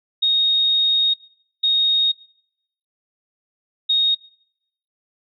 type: tone bursts at uneven times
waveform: sine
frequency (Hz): 3729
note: A#7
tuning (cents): 0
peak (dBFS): -14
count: 3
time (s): 0.22-1.14 / 1.63-2.12 / 3.89-4.15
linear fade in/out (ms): 10
effects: noise-tail reverb RT60 0.8 s tail -24 dB re dry